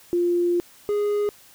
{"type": "tone pair in turn", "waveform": ["sine", "triangle"], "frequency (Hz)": [349.2, 413.5], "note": ["F4", "G#4"], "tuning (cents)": [0, -8], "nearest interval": "minor third", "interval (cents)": 292, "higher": "second", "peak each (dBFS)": -18, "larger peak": "neither", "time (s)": [[0.13, 0.6], [0.89, 1.29]], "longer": "first", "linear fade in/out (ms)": 0, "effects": ["white hiss -51 dBFS RMS until 1.54 s"]}